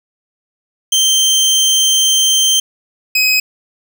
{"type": "tone pair in turn", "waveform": "25% pulse", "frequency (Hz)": [3136, 2529], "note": ["G7", "D#7"], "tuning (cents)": [0, 28], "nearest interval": "major third", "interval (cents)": 372, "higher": "first", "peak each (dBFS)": -6, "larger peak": "neither", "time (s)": [[0.92, 2.6], [3.15, 3.4]], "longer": "first", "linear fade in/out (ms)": 5, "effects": []}